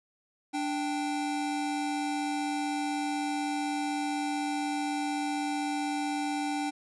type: tone pair together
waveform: square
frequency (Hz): 293.3 / 784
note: D4 / G5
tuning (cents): -2 / 0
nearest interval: octave + perfect fourth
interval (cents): 1702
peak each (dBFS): -32 / -34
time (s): 0.53-6.71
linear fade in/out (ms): 20
effects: resampled to 24000 Hz